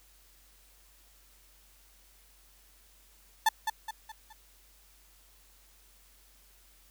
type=tone with echo; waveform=35% pulse; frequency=880 Hz; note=A5; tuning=in tune; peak=-19 dBFS; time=3.46-3.49 s; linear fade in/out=5 ms; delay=210 ms; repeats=4; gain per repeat=-7 dB; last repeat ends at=4.33 s; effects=added 47 Hz sine -62 dBFS peak until 6.9 s + white hiss -62 dBFS RMS until 6.9 s